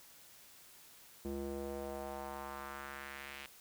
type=tone with band-pass filter sweep; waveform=square; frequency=69.3 Hz; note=C#2; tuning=in tune; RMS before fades=-44 dBFS; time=1.25-3.46 s; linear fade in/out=0 ms; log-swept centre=320 to 2600 Hz; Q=1.9; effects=white hiss -59 dBFS RMS until 3.6 s